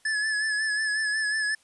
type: tone with vibrato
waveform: square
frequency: 1722 Hz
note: A6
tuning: 38 cents flat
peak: -25 dBFS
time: 0.05-1.55 s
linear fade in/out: 5 ms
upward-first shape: sine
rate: 5.5 Hz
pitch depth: 41 cents each way
effects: white hiss -62 dBFS RMS until 1.63 s + resampled to 24000 Hz